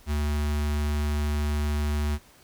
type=tone with notch filter; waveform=square; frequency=73.9 Hz; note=D2; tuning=11 cents sharp; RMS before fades=-26 dBFS; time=0.06-2.19 s; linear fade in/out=50 ms; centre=540 Hz; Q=1.9; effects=pink hiss -55 dBFS RMS until 2.43 s